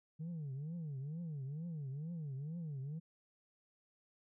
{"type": "tone with vibrato", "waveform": "sine", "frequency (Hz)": 151.1, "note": "D3", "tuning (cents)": 50, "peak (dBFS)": -38, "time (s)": [0.19, 3], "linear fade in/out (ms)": 20, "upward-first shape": "triangle", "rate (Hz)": 2.2, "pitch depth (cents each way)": 270, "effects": ["tanh soft clip ceiling -39 dBFS"]}